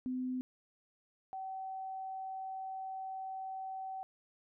sine tone pair in turn, 254.8 / 763.5 Hz, C4 / G5, -46 / -46 cents, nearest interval octave + perfect fifth, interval 1900 cents, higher second, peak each -34 / -39 dBFS, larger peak first, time 0.06-0.41 / 1.33-4.03 s, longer second, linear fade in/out 0 ms, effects none

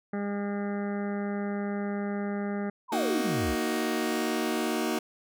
harmonic tone, 202.6 Hz, G#3, 43 cents flat, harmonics 1 / 2 / 3 / 4 / 6 / 7 / 8 / 9 / 10, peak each -30 / -36 / -40 / -42 / -46 / -47 / -48 / -49 / -50 dBFS, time 0.13-2.7 s, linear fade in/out 5 ms
sine exponential sweep, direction down, 1074 to 55.4 Hz, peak -30 dBFS, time 2.88-3.56 s, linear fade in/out 50 ms
sawtooth chord, D# minor, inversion second, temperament just, 233.3 / 311.1 / 373.4 Hz, A#3 / D#4 / F#4, +2 / 0 / +16 cents, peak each -27 / -27 / -28 dBFS, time 2.92-4.99 s, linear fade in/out 5 ms
effects none

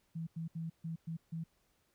sine tone bursts at uneven times, 163.8 Hz, E3, 11 cents flat, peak -37 dBFS, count 6, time 0.15-0.27 / 0.36-0.48 / 0.55-0.7 / 0.84-0.96 / 1.07-1.17 / 1.32-1.44 s, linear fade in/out 10 ms, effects pink hiss -75 dBFS RMS until 1.94 s

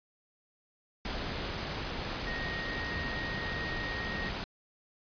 sine tone in noise, 1870 Hz, A#6, 5 cents sharp, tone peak -37 dBFS, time 2.27-4.29 s, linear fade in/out 0 ms, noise pink, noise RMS -36 dBFS, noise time 1.05-4.44 s, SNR -4 dB, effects resampled to 11025 Hz

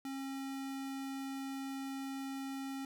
square tone, 270.6 Hz, C#4, 42 cents flat, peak -40 dBFS, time 0.05-2.85 s, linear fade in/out 2 ms, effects none

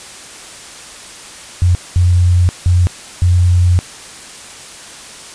sine tone bursts at uneven times, 89 Hz, F2, 33 cents sharp, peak -7 dBFS, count 4, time 1.62-1.75 / 1.96-2.49 / 2.66-2.87 / 3.22-3.79 s, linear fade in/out 0 ms, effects white hiss -33 dBFS RMS until 5.34 s + resampled to 22050 Hz

